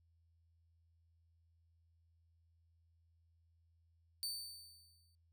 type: tone with exponential decay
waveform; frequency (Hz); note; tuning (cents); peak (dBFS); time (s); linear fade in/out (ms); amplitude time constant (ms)
sawtooth; 4562; C#8; +49; -35; 4.23-5.15; 0; 200
effects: noise-tail reverb RT60 0.2 s tail -25 dB re dry + added 83 Hz sine -70 dBFS peak until 5.32 s